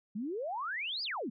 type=exponential two-way sweep; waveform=sine; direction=up then down; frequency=193.8 to 5080 to 193.8 Hz; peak=-34 dBFS; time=0.15-1.3 s; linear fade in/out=10 ms; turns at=1.03 s; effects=none